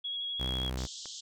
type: tone with vibrato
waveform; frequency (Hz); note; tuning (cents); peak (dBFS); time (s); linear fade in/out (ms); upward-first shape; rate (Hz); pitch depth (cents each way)
sine; 3322; G#7; 0; -33; 0.04-0.7; 10; sine; 12; 15
type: tone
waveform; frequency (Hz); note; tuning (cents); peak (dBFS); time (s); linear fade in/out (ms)
sawtooth; 63.9; C2; -40; -29; 0.39-0.87; 20
type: band-pass noise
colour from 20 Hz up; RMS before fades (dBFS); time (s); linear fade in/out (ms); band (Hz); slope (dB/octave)
pink; -44; 0.77-1.21; 10; 3100 to 7600; 96
type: click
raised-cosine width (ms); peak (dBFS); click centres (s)
0.5; -31; 1.057
effects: none